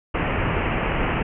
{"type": "low-pass noise", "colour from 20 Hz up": "pink", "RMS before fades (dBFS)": -23, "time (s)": [0.14, 1.23], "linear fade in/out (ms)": 10, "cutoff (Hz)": 2900, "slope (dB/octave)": 96, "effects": []}